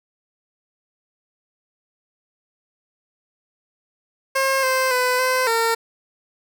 15% pulse tone with pitch steps, 536 / 521 / 502 / 513 / 456.9 Hz, C5 / C5 / B4 / C5 / A#4, +42 / -7 / +28 / -34 / -35 cents, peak -11 dBFS, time 4.35-5.75 s, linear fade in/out 10 ms, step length 280 ms, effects none

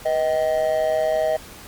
triangle tone with amplitude modulation, 630 Hz, D#5, 21 cents sharp, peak -12 dBFS, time 0.05-1.37 s, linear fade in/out 10 ms, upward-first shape sine, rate 144 Hz, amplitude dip 80%, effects pink hiss -41 dBFS RMS until 1.67 s + MP3 96 kbps

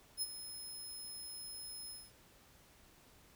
15% pulse tone with ADSR envelope, 5160 Hz, E8, 38 cents flat, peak -28 dBFS, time 0.17-2.12 s, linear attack 50 ms, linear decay 36 ms, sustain -12 dB, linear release 220 ms, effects pink hiss -64 dBFS RMS until 3.35 s

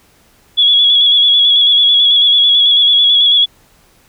sine tone with vibrato, 3375 Hz, G#7, 27 cents sharp, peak -6 dBFS, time 0.57-3.46 s, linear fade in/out 20 ms, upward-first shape square, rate 9.1 Hz, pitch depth 29 cents each way, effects pink hiss -50 dBFS RMS until 4.08 s

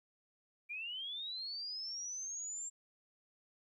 sine linear sweep, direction up, 2349 to 7459 Hz, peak -40 dBFS, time 0.69-2.7 s, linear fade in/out 20 ms, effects 13-bit

